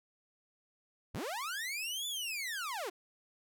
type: linear two-way sweep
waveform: sawtooth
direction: up then down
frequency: 48 to 3520 to 323.2 Hz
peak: -33 dBFS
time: 1.14-2.9 s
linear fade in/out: 10 ms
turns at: 2.07 s
effects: none